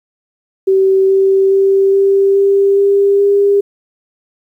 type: tone with pitch steps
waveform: sine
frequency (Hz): 384.1 / 387 / 389.9 / 392.9 / 395.8 / 398.8 / 401.8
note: G4 / G4 / G4 / G4 / G4 / G4 / G4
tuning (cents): -35 / -22 / -9 / +4 / +17 / +30 / +43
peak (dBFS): -7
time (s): 0.67-3.61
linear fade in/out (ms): 10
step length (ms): 420
effects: 8-bit